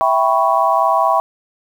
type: chord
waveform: sine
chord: C# half-diminished seventh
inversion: first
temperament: equal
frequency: 659.3 / 784 / 987.8 / 1108.7 Hz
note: E5 / G5 / B5 / C#6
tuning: 0 / 0 / 0 / 0 cents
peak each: -17 dBFS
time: 0.01-1.2 s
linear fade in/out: 0 ms
effects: 7-bit